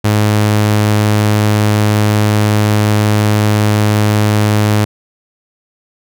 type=tone; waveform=sawtooth; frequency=105.5 Hz; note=G#2; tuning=28 cents sharp; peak=-5 dBFS; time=0.04-4.85 s; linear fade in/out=10 ms; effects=none